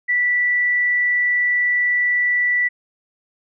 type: tone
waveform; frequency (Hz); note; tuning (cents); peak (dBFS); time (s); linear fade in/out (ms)
sine; 1964; B6; -10; -15; 0.08-2.69; 20
effects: none